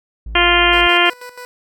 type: tone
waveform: triangle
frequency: 55 Hz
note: A1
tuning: in tune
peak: -23 dBFS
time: 0.26-0.87 s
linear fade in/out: 5 ms
type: harmonic tone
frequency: 349.2 Hz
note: F4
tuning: in tune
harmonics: 1 / 2 / 3 / 4 / 5 / 6 / 7 / 8 / 9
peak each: -19 / -19 / -19 / -19 / -19 / -19 / -19 / -19 / -19 dBFS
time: 0.35-1.1 s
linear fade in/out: 5 ms
type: tone with tremolo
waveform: 15% pulse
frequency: 494.1 Hz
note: B4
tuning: 1 cent sharp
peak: -24 dBFS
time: 0.73-1.45 s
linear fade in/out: 0 ms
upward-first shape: square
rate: 6.2 Hz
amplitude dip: 70%
effects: none